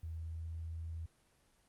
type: tone with pitch glide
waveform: sine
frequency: 81.3 to 81.82 Hz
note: E2 to E2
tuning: -23 to -12 cents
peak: -40 dBFS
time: 0.03-1.06 s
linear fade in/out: 5 ms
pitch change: +11 cents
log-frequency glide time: 0.25-0.51 s
effects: pink hiss -71 dBFS RMS until 1.68 s + Opus 24 kbps